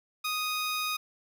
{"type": "tone", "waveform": "15% pulse", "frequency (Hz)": 1244.5, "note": "D#6", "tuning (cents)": 0, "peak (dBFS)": -23, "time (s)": [0.24, 0.97], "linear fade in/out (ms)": 10, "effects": []}